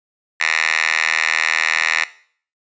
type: tone with high-pass filter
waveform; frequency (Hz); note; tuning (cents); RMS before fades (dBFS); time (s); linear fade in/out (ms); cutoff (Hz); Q
5% pulse; 80.1; E2; -49; -18; 0.4-2.04; 5; 1800; 6.6
effects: noise-tail reverb RT60 0.5 s tail -17 dB re dry + resampled to 16000 Hz